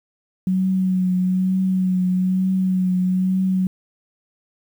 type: tone with vibrato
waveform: sine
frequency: 185.6 Hz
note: F#3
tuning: 6 cents sharp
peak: -16 dBFS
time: 0.47-3.67 s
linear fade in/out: 2 ms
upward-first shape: triangle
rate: 1.1 Hz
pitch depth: 30 cents each way
effects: 8-bit